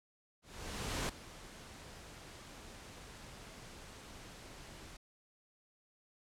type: noise with ADSR envelope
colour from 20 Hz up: pink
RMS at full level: -36 dBFS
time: 0.42-4.97 s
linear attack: 670 ms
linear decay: 7 ms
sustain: -16 dB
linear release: 6 ms
effects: low-pass 9000 Hz 12 dB/octave

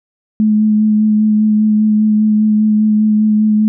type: tone with vibrato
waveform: sine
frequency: 213.9 Hz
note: A3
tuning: 49 cents flat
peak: -8 dBFS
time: 0.4-3.68 s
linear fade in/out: 0 ms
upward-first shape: sine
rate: 5 Hz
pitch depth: 15 cents each way
effects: none

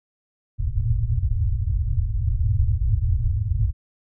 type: low-pass noise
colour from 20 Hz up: white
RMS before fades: -21 dBFS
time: 0.58-3.73 s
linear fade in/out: 50 ms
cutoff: 120 Hz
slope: 96 dB/octave
effects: none

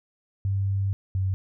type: tone pair in turn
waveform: sine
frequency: 98 / 95.05 Hz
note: G2 / F#2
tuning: 0 / +47 cents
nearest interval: minor second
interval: 53 cents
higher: first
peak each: -22 dBFS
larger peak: neither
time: 0.45-0.93 / 1.15-1.34 s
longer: first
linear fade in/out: 0 ms
effects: none

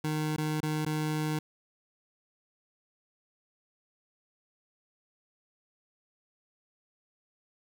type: tone with dropouts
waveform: 25% pulse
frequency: 153.9 Hz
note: D#3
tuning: 19 cents flat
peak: -25 dBFS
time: 0.04-1.39 s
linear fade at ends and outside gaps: 5 ms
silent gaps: 0.364-0.38 / 0.605-0.63 / 0.851-0.862 s
effects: 11-bit

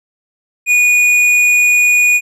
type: tone with hard clipping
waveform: triangle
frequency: 2458 Hz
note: D#7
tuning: 22 cents flat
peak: -9 dBFS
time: 0.66-2.21 s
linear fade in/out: 50 ms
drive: 11 dB
effects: none

